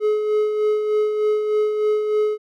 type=tone with tremolo; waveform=triangle; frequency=425 Hz; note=G#4; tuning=40 cents sharp; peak=-13 dBFS; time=0-2.38 s; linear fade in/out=50 ms; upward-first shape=sine; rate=3.3 Hz; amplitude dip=45%; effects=none